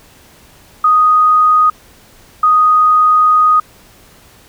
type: tone bursts at uneven times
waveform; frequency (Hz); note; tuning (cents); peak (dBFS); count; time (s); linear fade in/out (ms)
sine; 1244.5; D#6; 0; -6; 2; 0.84-1.7 / 2.43-3.6; 5
effects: pink hiss -44 dBFS RMS until 4.48 s